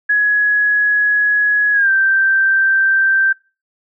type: tone with pitch glide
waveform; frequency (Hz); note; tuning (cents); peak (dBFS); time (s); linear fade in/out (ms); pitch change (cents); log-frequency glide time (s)
sine; 1678 to 1565.6; G#6 to G6; +17 to -3; -10; 0.09-3.33; 10; -120; 1.73-1.9
effects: noise-tail reverb RT60 0.3 s tail -21 dB re dry